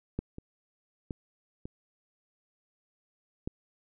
clicks, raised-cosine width 3 ms, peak -18 / -28 / -22 / -26 / -20 dBFS, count 5, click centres 0.19 / 0.384 / 1.108 / 1.655 / 3.475 s, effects none

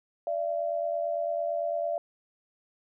sine tone pair together, 587.3 / 676.2 Hz, D5 / E5, 0 / +44 cents, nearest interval major second, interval 244 cents, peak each -31 / -29 dBFS, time 0.27-1.98 s, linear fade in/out 2 ms, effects none

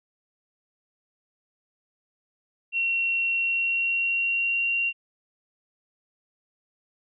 sine tone with pitch glide, 2731 to 2758 Hz, F7 to F7, -39 to -22 cents, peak -22 dBFS, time 2.72-4.93 s, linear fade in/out 50 ms, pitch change +17 cents, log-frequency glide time 3.34-4.67 s, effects none

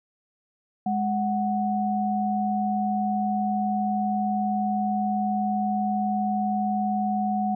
sine tone pair together, 207.7 / 740.2 Hz, G#3 / F#5, 0 / 0 cents, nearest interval octave + minor seventh, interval 2200 cents, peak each -25 dBFS, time 0.86-7.55 s, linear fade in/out 5 ms, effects none

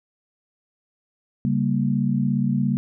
sine chord, G diminished, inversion second, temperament equal, 138.59 / 196 / 233.1 Hz, Db3 / G3 / Bb3, 0 / 0 / 0 cents, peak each -23 dBFS, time 1.45-2.77 s, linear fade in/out 0 ms, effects none

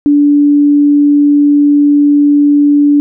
sine tone, 290 Hz, D4, 22 cents flat, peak -4 dBFS, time 0.06-3 s, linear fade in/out 0 ms, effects none

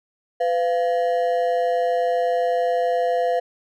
triangle ring-modulated tone, 598 Hz, D5, 31 cents sharp, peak -13 dBFS, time 0.4-3.4 s, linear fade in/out 10 ms, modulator 94.1 Hz, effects none

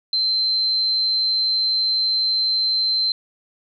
sine tone, 4104 Hz, C8, 34 cents flat, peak -17 dBFS, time 0.13-3.12 s, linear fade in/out 2 ms, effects none

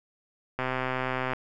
click train, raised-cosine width 0.5 ms, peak -14 dBFS, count 97, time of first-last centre 0.59-1.334 s, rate 129 Hz, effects none

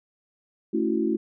sine chord, F# minor seventh, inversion first, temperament equal, 220 / 277.2 / 329.6 / 370 Hz, A3 / C#4 / E4 / F#4, 0 / 0 / 0 / 0 cents, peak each -27 / -30 / -25 / -28 dBFS, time 0.73-1.17 s, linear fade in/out 10 ms, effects none

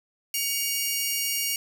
10% pulse tone pair together, 2252 / 2832 Hz, C#7 / F7, +27 / +23 cents, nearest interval major third, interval 396 cents, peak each -21 / -18 dBFS, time 0.34-1.56 s, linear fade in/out 2 ms, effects none

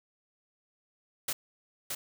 white noise with echo, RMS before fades -32 dBFS, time 1.28-1.33 s, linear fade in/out 5 ms, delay 620 ms, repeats 1, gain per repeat -3 dB, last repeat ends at 1.95 s, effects none

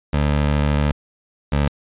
20% pulse tone pair in turn, 73.42 / 71.99 Hz, D2 / D2, 0 / -34 cents, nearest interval unison, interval 34 cents, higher first, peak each -11 dBFS, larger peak neither, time 0.13-0.92 / 1.52-1.68 s, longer first, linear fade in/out 5 ms, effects resampled to 8000 Hz

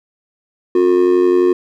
triangle tone with amplitude modulation, 359.8 Hz, F#4, 48 cents flat, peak -4 dBFS, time 0.75-1.53 s, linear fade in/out 5 ms, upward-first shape sine, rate 91.6 Hz, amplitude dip 75%, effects none

